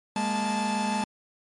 45% pulse tone cluster, 205.7 / 231.9 / 872 Hz, G#3 / A#3 / A5, -16 / -9 / -16 cents, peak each -29 / -33 / -28 dBFS, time 0.16-1.04 s, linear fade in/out 2 ms, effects MP3 48 kbps

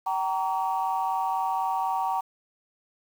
sine tone cluster, 766 / 930 / 1138 Hz, G5 / A#5 / C#6, -40 / -4 / +45 cents, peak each -27 / -27 / -32 dBFS, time 0.06-2.21 s, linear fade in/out 10 ms, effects tanh soft clip ceiling -16 dBFS + 8-bit

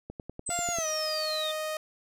click train, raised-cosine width 2 ms, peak -25 dBFS, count 8, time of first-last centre 0.1-0.786 s, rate 10.2 Hz
sine exponential sweep, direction down, 8210 to 3551 Hz, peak -31 dBFS, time 0.46-1.52 s, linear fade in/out 10 ms
sawtooth tone with pitch glide, 697 to 621 Hz, F5 to D#5, -4 to -3 cents, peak -27 dBFS, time 0.5-1.77 s, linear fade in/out 2 ms, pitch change -199 cents, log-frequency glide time 0.72-0.87 s
effects none

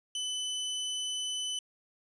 sawtooth tone, 3010 Hz, F#7, 29 cents sharp, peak -29 dBFS, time 0.15-1.59 s, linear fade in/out 2 ms, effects resampled to 22050 Hz

